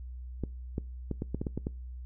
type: clicks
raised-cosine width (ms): 3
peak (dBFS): -19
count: 9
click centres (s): 0.437 / 0.781 / 1.113 / 1.221 / 1.346 / 1.415 / 1.468 / 1.576 / 1.669
effects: noise-tail reverb RT60 0.3 s tail -23 dB re dry + added 62 Hz sine -39 dBFS peak until 2.05 s